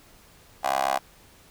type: tone with high-pass filter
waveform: 15% pulse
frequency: 67.2 Hz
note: C2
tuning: 47 cents sharp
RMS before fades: -25 dBFS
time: 0.63-0.99 s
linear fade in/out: 20 ms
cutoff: 790 Hz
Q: 5.5
effects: pink hiss -54 dBFS RMS until 1.5 s